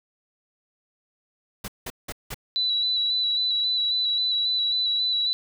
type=noise bursts; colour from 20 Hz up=pink; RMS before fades=-33 dBFS; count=4; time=1.64-2.344 s; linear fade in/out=5 ms; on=41 ms; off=180 ms
type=tone with vibrato; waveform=sine; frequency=3951 Hz; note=B7; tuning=in tune; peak=-21 dBFS; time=2.56-5.33 s; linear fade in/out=0 ms; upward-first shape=square; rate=3.7 Hz; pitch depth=19 cents each way
effects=none